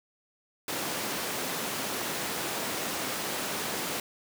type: high-pass noise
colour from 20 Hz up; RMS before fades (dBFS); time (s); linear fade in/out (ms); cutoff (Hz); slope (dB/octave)
pink; -33; 0.68-4; 2; 240; 12
effects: none

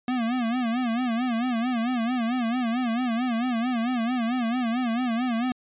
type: tone with vibrato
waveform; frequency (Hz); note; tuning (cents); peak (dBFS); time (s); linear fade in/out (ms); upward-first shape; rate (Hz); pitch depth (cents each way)
square; 240; B3; -49; -24; 0.08-5.52; 2; sine; 4.5; 120
effects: resampled to 8000 Hz

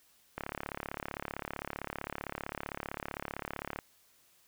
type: click train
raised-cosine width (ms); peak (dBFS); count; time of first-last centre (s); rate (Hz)
0.5; -21; 122; 0.38-3.788; 35.5
effects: white hiss -66 dBFS RMS until 4.47 s

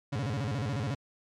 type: tone with vibrato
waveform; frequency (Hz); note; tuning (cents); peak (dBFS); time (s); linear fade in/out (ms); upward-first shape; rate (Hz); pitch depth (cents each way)
35% pulse; 121.6; B2; -26; -28; 0.12-0.95; 10; square; 14; 260
effects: low-pass 6000 Hz 12 dB/octave + MP3 96 kbps

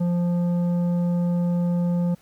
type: tone with tanh clipping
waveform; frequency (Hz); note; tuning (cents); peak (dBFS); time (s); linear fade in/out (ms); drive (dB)
sine; 174.61; F3; 0; -21; 0-2.15; 10; 9
effects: pink hiss -58 dBFS RMS until 2.21 s

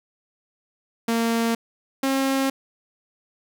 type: tone pair in turn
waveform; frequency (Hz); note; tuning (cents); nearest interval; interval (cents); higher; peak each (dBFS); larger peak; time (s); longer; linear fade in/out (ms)
sawtooth; 230 / 269.3; A#3 / C#4; -23 / -50; minor third; 273; second; -16; neither; 1.08-1.55 / 2.03-2.5; neither; 5
effects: none

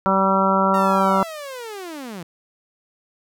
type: harmonic tone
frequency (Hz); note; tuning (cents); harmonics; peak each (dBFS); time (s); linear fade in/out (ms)
192.8; G3; -28; 1 / 2 / 3 / 4 / 5 / 6 / 7; -21 / -27 / -22 / -26 / -21 / -25 / -21; 0.06-1.23; 0
type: linear sweep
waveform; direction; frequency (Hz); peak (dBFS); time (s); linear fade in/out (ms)
sawtooth; down; 931 to 159.3; -27; 0.74-2.23; 2
effects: none

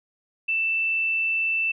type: tone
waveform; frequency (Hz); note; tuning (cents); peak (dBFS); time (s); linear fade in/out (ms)
sine; 2659; E7; +14; -21; 0.48-1.72; 10
effects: none

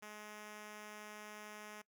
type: tone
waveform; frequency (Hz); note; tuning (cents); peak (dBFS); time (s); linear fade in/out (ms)
5% pulse; 211.1; G#3; +29; -38; 0.02-1.82; 10
effects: noise-tail reverb RT60 0.1 s tail -21 dB re dry

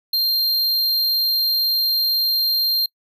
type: tone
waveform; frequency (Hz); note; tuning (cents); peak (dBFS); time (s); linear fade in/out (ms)
square; 4186; C8; 0; -17; 0.13-2.86; 5
effects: noise-tail reverb RT60 0.1 s tail -26 dB re dry

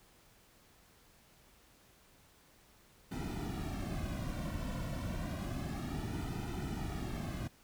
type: noise with flanger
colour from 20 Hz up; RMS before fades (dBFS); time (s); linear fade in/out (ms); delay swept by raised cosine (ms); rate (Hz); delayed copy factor
brown; -39; 3.11-7.48; 10; 1.8 to 2.45; 0.3; -0.95
effects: pink hiss -64 dBFS RMS until 7.63 s

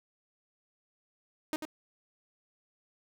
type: tone with echo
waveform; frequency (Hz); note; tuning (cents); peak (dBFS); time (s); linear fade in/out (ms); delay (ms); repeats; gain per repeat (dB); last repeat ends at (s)
sawtooth; 309.6; D#4; -9; -26; 1.53-1.56; 0; 92; 1; -7; 1.652
effects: none

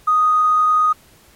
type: tone with tanh clipping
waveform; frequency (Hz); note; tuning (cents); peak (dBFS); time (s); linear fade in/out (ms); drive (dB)
triangle; 1244.5; D#6; 0; -11; 0.07-0.93; 10; 2
effects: pink hiss -50 dBFS RMS until 1.35 s + MP3 64 kbps

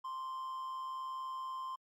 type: tone with amplitude modulation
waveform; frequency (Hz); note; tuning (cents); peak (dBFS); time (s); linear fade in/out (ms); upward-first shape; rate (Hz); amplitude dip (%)
triangle; 1046; C6; -1; -35; 0.04-1.76; 10; sine; 141; 35
effects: MP3 64 kbps

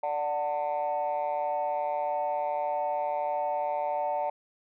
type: chord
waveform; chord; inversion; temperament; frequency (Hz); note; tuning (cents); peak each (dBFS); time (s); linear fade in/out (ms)
sine; D major; none; equal with one note detuned; 587.3 / 740 / 894.3; D5 / F#5 / A5; 0 / 0 / +28; -30; 0.03-4.3; 5
effects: tanh soft clip ceiling -22 dBFS

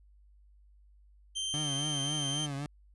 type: tone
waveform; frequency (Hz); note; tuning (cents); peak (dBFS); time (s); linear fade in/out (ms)
sawtooth; 3136; G7; 0; -29; 1.35-2.47; 20
type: tone with vibrato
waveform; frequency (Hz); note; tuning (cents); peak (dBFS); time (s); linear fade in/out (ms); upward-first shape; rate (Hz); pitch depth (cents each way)
30% pulse; 144.9; D3; -23; -32; 1.54-2.66; 0; triangle; 3.7; 110
effects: added 50 Hz sine -57 dBFS peak until 2.94 s + resampled to 24000 Hz

